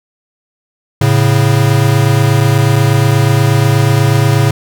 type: tone pair together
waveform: square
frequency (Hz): 110.3 / 138.59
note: A2 / C#3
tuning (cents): +5 / 0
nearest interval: major third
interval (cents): 395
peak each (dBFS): -11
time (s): 1.01-4.51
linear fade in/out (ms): 5
effects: none